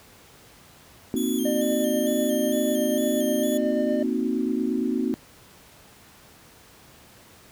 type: chord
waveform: sine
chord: C half-diminished seventh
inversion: third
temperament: equal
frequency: 233.1 / 261.6 / 311.1 / 370 Hz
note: Bb3 / C4 / Eb4 / Gb4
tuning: 0 / 0 / 0 / 0 cents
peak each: -27 / -26 / -29 / -30 dBFS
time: 1.14-5.14 s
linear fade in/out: 0 ms
type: tone with vibrato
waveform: 5% pulse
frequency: 3300 Hz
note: G#7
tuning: 12 cents flat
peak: -26 dBFS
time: 1.16-3.58 s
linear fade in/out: 10 ms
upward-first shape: square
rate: 2.2 Hz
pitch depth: 55 cents each way
type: tone with tremolo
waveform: triangle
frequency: 602 Hz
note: D5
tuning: 43 cents sharp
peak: -22 dBFS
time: 1.45-4.03 s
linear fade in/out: 5 ms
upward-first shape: triangle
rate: 8.2 Hz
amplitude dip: 30%
effects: pink hiss -51 dBFS RMS until 7.51 s + high-pass 60 Hz 12 dB/octave